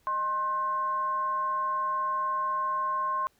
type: tone with frequency modulation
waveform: sine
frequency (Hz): 1064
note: C6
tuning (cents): +29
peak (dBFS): -26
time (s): 0.07-3.27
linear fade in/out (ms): 0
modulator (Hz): 447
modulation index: 0.34
effects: pink hiss -67 dBFS RMS until 3.39 s